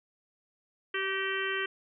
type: harmonic tone with a mistuned harmonic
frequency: 387.1 Hz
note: G4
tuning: 22 cents flat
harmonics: 1 / 3 / 4 / 5 / 6 / 7 / 8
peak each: -35 / -39 / -35 / -35 / -41 / -39 / -39 dBFS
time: 0.94-1.66 s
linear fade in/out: 5 ms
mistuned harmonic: 5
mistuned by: -23 cents
effects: none